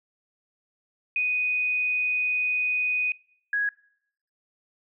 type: tone pair in turn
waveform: sine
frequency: 2489 / 1661.2 Hz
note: D#7 / G#6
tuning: 0 / 0 cents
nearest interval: perfect fifth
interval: 700 cents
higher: first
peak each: -22 dBFS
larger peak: neither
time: 1.16-3.12 / 3.53-3.69 s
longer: first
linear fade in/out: 2 ms
effects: noise-tail reverb RT60 0.7 s tail -23 dB re dry